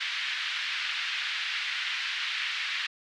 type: band-pass noise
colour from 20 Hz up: pink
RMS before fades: -32 dBFS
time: 0-2.87 s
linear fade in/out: 10 ms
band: 1700 to 3900 Hz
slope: 24 dB/octave
effects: none